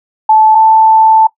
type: tone pair in turn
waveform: sine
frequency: 871 / 881.6 Hz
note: A5 / A5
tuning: -18 / +3 cents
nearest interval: unison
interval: 21 cents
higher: second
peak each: -3 dBFS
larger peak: neither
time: 0.29-0.55 / 0.55-1.27 s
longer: second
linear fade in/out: 5 ms
effects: noise-tail reverb RT60 0.1 s tail -19 dB re dry